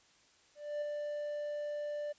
triangle tone with ADSR envelope, 590 Hz, D5, 8 cents sharp, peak -31 dBFS, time 0.55-2.13 s, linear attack 270 ms, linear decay 4 ms, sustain -3 dB, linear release 16 ms, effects white hiss -66 dBFS RMS until 2.18 s + resampled to 16000 Hz

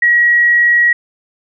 sine tone, 1909 Hz, A#6, 41 cents sharp, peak -7 dBFS, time 0.02-0.93 s, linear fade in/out 5 ms, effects none

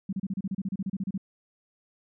sine tone bursts, 192.8 Hz, G3, 28 cents flat, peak -27 dBFS, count 16, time 0.09-1.178 s, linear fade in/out 5 ms, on 38 ms, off 32 ms, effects none

